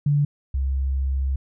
sine tone pair in turn, 145 / 67.14 Hz, D3 / C2, -22 / +45 cents, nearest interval octave + minor second, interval 1333 cents, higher first, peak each -16 / -20 dBFS, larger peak first, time 0.06-0.25 / 0.54-1.36 s, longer second, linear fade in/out 5 ms, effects none

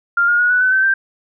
sine tone with pitch steps, 1396.9 / 1424.6 / 1452.9 / 1481.7 / 1511.1 / 1541 / 1571.6 Hz, F6 / F6 / F#6 / F#6 / F#6 / G6 / G6, 0 / +34 / -32 / +2 / +36 / -30 / +4 cents, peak -11 dBFS, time 0.17-0.94 s, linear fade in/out 5 ms, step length 110 ms, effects none

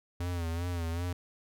square tone with vibrato, 85.5 Hz, F2, 36 cents flat, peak -32 dBFS, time 0.2-1.13 s, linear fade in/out 5 ms, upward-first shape sine, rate 2.6 Hz, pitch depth 70 cents each way, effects none

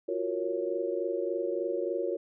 sine chord, Gb major seventh, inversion third, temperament equal with one note detuned, 346.6 / 370 / 466.2 / 554.4 Hz, F4 / Gb4 / Bb4 / Db5, -13 / 0 / 0 / 0 cents, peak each -34 dBFS, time 0.08-2.17 s, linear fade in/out 10 ms, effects none

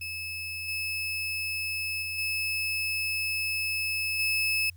35% pulse tone with level steps, 2600 Hz, E7, 24 cents flat, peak -32 / -28 / -30 / -26 / -23 dBFS, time 0.01-4.7 s, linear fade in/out 5 ms, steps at 0.68 / 2.02 / 2.18 / 4.19 s, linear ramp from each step 5 ms, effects added 88 Hz sine -47 dBFS peak until 4.76 s + white hiss -68 dBFS RMS until 4.76 s

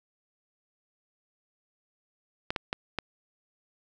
clicks, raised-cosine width 0.3 ms, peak -13 dBFS, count 4, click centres 2.505 / 2.562 / 2.729 / 2.987 s, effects none

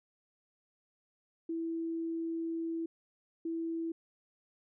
sine tone bursts at uneven times, 329.6 Hz, E4, in tune, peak -33 dBFS, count 2, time 1.49-2.86 / 3.45-3.92 s, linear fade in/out 5 ms, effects none

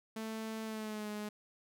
sawtooth tone with pitch glide, 221 to 209.9 Hz, A3 to G#3, +8 to +19 cents, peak -35 dBFS, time 0.16-1.29 s, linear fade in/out 5 ms, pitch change -89 cents, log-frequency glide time 0.64-1.09 s, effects none

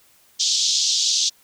white band-pass noise, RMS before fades -20 dBFS, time 0.39-1.3 s, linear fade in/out 20 ms, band 3300 to 6600 Hz, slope 48 dB/octave, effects white hiss -56 dBFS RMS until 1.43 s

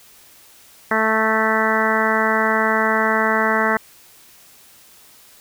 harmonic tone with a mistuned harmonic, 220 Hz, A3, in tune, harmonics 1 / 2 / 3 / 4 / 5 / 6 / 7 / 8 / 9, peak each -24 / -24 / -24 / -24 / -24 / -24 / -24 / -24 / -24 dBFS, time 0.91-3.77 s, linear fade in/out 2 ms, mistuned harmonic 9, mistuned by -16 cents, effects white hiss -48 dBFS RMS until 5.4 s

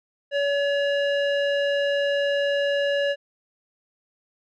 square tone with low-pass filter, 567 Hz, C#5, 39 cents sharp, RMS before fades -23 dBFS, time 0.31-3.16 s, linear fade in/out 50 ms, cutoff 2700 Hz, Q 1.6, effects none

